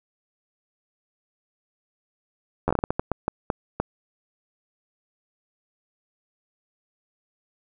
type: slowing click train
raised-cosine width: 1 ms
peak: -8 dBFS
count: 13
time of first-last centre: 2.68-3.8 s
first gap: 11 ms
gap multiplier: 1.35
effects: none